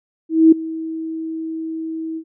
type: tone with ADSR envelope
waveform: sine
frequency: 322.2 Hz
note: E4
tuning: 39 cents flat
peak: -4 dBFS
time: 0.29-2.24 s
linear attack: 230 ms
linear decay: 7 ms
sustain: -19 dB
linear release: 72 ms
effects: none